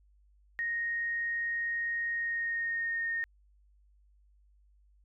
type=tone with pitch glide; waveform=sine; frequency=1864.7 to 1842.2 Hz; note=A#6 to A#6; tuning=0 to -21 cents; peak=-30 dBFS; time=0.59-3.24 s; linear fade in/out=0 ms; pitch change=-21 cents; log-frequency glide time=2.12-3.07 s; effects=added 50 Hz sine -61 dBFS peak until 5.04 s